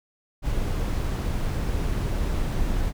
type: noise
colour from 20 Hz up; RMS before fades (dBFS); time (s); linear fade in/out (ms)
brown; -25; 0.42-2.93; 50
effects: none